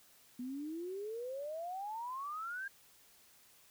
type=exponential sweep; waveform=sine; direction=up; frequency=242.1 to 1629 Hz; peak=-39 dBFS; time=0.39-2.68 s; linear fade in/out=5 ms; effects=white hiss -64 dBFS RMS until 3.7 s